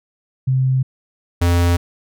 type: tone pair in turn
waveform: sine / square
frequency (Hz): 130.81 / 86.7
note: C3 / F2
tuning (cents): 0 / -12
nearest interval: perfect fifth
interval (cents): 712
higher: first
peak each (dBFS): -13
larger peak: neither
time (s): 0.47-0.83 / 1.41-1.77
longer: neither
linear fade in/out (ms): 10
effects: none